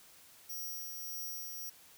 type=tone with tremolo; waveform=10% pulse; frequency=5700 Hz; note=F8; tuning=34 cents sharp; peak=-33 dBFS; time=0.49-1.7 s; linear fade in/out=10 ms; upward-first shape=triangle; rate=1.7 Hz; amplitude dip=35%; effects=white hiss -59 dBFS RMS until 1.97 s